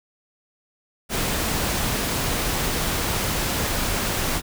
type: noise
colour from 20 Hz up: pink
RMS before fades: -24 dBFS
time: 1.09-4.42 s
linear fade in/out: 50 ms
effects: none